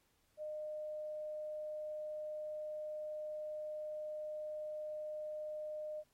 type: tone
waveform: sine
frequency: 610 Hz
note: D#5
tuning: 34 cents flat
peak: -40 dBFS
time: 0.37-6.04 s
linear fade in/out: 50 ms
effects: pink hiss -75 dBFS RMS until 6.13 s + MP3 64 kbps